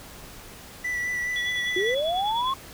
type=tone with vibrato; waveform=triangle; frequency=1968 Hz; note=B6; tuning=7 cents flat; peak=-24 dBFS; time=0.84-1.95 s; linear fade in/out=10 ms; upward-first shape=sine; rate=4.8 Hz; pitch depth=19 cents each way
type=tone with tremolo; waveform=sine; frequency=3400 Hz; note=G#7; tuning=40 cents sharp; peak=-28 dBFS; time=1.36-2.53 s; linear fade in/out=0 ms; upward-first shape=sine; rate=10 Hz; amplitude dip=70%
type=linear sweep; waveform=sine; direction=up; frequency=349.9 to 1095 Hz; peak=-23 dBFS; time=1.76-2.54 s; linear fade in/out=5 ms
effects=pink hiss -44 dBFS RMS until 2.73 s